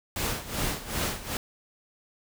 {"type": "noise with tremolo", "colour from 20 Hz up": "pink", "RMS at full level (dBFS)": -28, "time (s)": [0.16, 1.37], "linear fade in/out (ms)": 2, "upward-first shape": "sine", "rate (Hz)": 2.6, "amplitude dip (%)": 80, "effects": []}